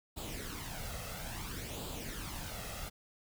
pink noise with flanger, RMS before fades -42 dBFS, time 0.16-2.9 s, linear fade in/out 20 ms, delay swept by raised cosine 0.25 to 1.55 ms, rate 0.59 Hz, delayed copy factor +0.6, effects none

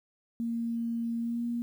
sine tone with pitch glide, 232.1 to 236.8 Hz, A#3 to A#3, -7 to +27 cents, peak -29 dBFS, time 0.4-1.62 s, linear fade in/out 0 ms, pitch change +34 cents, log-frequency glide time 1.2-1.44 s, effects 10-bit

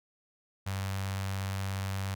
sawtooth tone with notch filter, 97 Hz, G2, 18 cents flat, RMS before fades -34 dBFS, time 0.66-2.15 s, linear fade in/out 10 ms, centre 330 Hz, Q 0.5, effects none

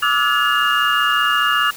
sine tone cluster, 1172 / 1297 / 1432 / 1702 / 2829 Hz, D6 / E6 / F6 / G#6 / F7, -4 / -28 / +43 / +42 / +22 cents, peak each -20 dBFS, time 0.02-1.71 s, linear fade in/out 10 ms, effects tanh soft clip ceiling -3 dBFS + white hiss -36 dBFS RMS until 1.76 s

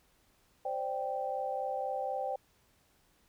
sine chord, C suspended second, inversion none, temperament equal, 523.3 / 587.3 / 784 Hz, C5 / D5 / G5, 0 / 0 / 0 cents, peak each -37 / -39 / -35 dBFS, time 0.65-2.36 s, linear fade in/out 5 ms, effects pink hiss -69 dBFS RMS until 3.28 s

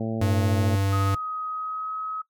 harmonic tone, 112 Hz, A2, 31 cents sharp, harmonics 1 / 2 / 3 / 4 / 5 / 6 / 7, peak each -31 / -28 / -35 / -35 / -36 / -39 / -44 dBFS, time 0-0.76 s, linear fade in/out 5 ms
square tone, 98 Hz, G2, in tune, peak -22 dBFS, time 0.21-1.15 s, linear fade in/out 5 ms
sine tone with pitch glide, 1259 to 1275.1 Hz, D#6 to D#6, +20 to +42 cents, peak -28 dBFS, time 0.92-2.22 s, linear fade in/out 10 ms, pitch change +22 cents, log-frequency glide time 1.49-1.93 s
effects noise-tail reverb RT60 0.1 s tail -18 dB re dry

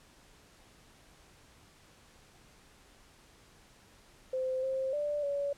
sine tone with pitch steps, 518 / 529 / 588 / 567 Hz, C5 / C5 / D5 / C#5, -17 / +19 / +2 / +39 cents, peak -30 dBFS, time 4.33-5.53 s, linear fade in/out 5 ms, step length 300 ms, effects pink hiss -60 dBFS RMS until 5.57 s + low-pass 10000 Hz 12 dB/octave

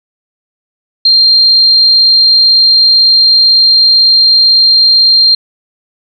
sine tone, 4186 Hz, C8, in tune, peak -3 dBFS, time 1.05-5.35 s, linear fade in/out 5 ms, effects none

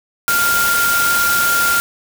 sine tone in noise, 1396.9 Hz, F6, in tune, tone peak -14 dBFS, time 0.28-1.8 s, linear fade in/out 0 ms, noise white, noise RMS -19 dBFS, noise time 0.28-1.8 s, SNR +2 dB, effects none

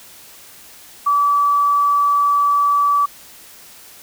sine tone, 1151 Hz, D6, 35 cents flat, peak -12 dBFS, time 1.06-3.06 s, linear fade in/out 10 ms, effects white hiss -42 dBFS RMS until 4.02 s

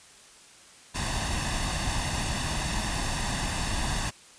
pink noise with comb filter, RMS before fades -29 dBFS, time 0.94-4.11 s, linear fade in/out 20 ms, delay 1.1 ms, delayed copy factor +0.65, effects white hiss -52 dBFS RMS until 4.38 s + resampled to 22050 Hz

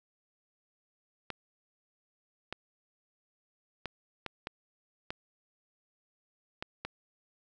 clicks, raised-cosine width 0.3 ms, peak -20 dBFS, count 8, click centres 1.303 / 2.526 / 3.857 / 4.263 / 4.471 / 5.105 / 6.625 / 6.85 s, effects none

